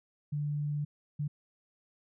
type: tone bursts at uneven times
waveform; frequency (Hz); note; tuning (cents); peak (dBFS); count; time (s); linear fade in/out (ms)
sine; 147.1; D3; +3; -30; 2; 0.32-0.85 / 1.19-1.28; 10
effects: none